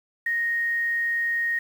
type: tone with quantisation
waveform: sine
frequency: 1864.7 Hz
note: A#6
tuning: in tune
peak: -22 dBFS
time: 0.26-1.59 s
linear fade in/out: 5 ms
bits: 8
effects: none